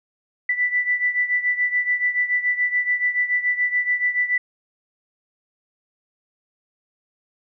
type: beating tone pair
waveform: sine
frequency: 1975.5 / 1982.5 Hz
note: B6 / B6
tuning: 0 / +6 cents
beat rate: 7 Hz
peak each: -20 / -24 dBFS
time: 0.49-4.38 s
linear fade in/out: 5 ms
effects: none